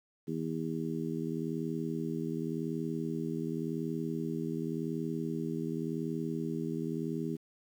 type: harmonic tone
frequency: 80.9 Hz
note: E2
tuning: 32 cents flat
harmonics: 2 / 3 / 4 / 5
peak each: -37 / -37 / -38 / -40 dBFS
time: 0.27-7.37 s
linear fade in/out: 20 ms
effects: 10-bit